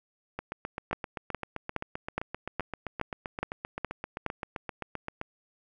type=two click trains; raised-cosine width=0.5 ms; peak=-19 / -14 dBFS; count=38 / 9; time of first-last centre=0.39-5.214 / 0.93-4.263 s; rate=7.67 / 2.4 Hz; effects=none